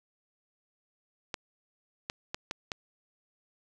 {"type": "clicks", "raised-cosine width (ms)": 0.2, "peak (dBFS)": -16, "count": 5, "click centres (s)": [1.342, 2.099, 2.345, 2.511, 2.718], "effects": []}